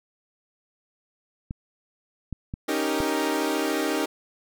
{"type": "clicks", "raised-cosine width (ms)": 5, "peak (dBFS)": -19, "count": 4, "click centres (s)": [1.509, 2.327, 2.539, 3.004]}
{"type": "chord", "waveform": "sawtooth", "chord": "Eb dominant seventh", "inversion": "third", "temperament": "equal", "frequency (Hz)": [277.2, 311.1, 392, 466.2], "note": ["Db4", "Eb4", "G4", "Bb4"], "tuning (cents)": [0, 0, 0, 0], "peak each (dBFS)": [-26, -23, -26, -27], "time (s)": [2.68, 4.06], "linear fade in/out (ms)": 10}
{"effects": []}